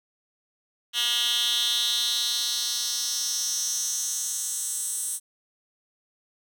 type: tone with high-pass filter sweep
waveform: 10% pulse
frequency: 239 Hz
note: A#3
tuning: 43 cents sharp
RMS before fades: -27 dBFS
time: 0.93-5.2 s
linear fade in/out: 50 ms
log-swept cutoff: 2900 to 8700 Hz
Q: 3.6
effects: none